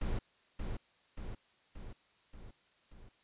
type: noise with echo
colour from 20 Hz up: brown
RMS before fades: -34 dBFS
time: 0.01-0.19 s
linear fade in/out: 5 ms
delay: 580 ms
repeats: 5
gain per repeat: -4 dB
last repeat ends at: 3.09 s
effects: white hiss -69 dBFS RMS until 3.23 s + resampled to 8000 Hz